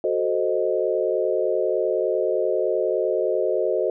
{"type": "chord", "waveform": "sine", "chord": "F# diminished seventh", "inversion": "none", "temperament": "equal", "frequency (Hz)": [370, 440, 523.3, 622.3], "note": ["F#4", "A4", "C5", "Eb5"], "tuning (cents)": [0, 0, 0, 0], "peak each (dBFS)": -25, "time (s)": [0.04, 3.9], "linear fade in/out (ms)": 2, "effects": []}